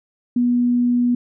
sine tone, 243.4 Hz, B3, 25 cents flat, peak -14 dBFS, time 0.36-1.15 s, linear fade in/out 5 ms, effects none

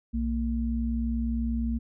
sine tone pair together, 61.45 / 230 Hz, B1 / A#3, -8 / -23 cents, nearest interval octave + major seventh, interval 2285 cents, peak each -28 dBFS, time 0.13-1.79 s, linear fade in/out 20 ms, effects none

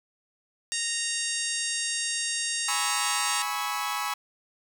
harmonic tone, 929 Hz, A#5, 6 cents flat, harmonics 2 / 3 / 4 / 5 / 6 / 7 / 8 / 9 / 10, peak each -36 / -36 / -36 / -36 / -36 / -36 / -36 / -36 / -36 dBFS, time 0.72-3.42 s, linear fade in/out 0 ms
sawtooth chord, C# minor seventh, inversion second, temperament equal with one note detuned, 830.6 / 987.8 / 1108.7 / 1299.6 Hz, G#5 / B5 / C#6 / E6, 0 / 0 / 0 / -25 cents, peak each -30 dBFS, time 2.68-4.14 s, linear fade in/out 5 ms
effects none

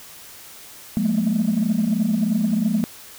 sine tone cluster, 177.9 / 211.1 / 220.6 / 234.1 Hz, F3 / G#3 / A3 / A#3, +32 / +29 / +5 / +8 cents, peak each -24 / -19 / -26 / -22 dBFS, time 0.97-2.84 s, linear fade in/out 0 ms, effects tanh soft clip ceiling -12 dBFS + white hiss -42 dBFS RMS until 3.18 s

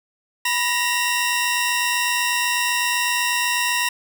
sawtooth tone cluster, 980 / 1872 / 2747 Hz, B5 / A#6 / F7, -14 / +7 / -29 cents, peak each -20 dBFS, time 0.45-3.89 s, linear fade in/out 5 ms, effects none

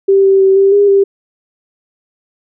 sine tone with pitch steps, 391.1 / 388.2 / 385 / 391.8 / 405.5 / 394.9 Hz, G4 / G4 / G4 / G4 / G#4 / G4, -4 / -17 / -31 / -1 / -41 / +13 cents, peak -5 dBFS, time 0.08-1.04 s, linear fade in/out 10 ms, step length 160 ms, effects none

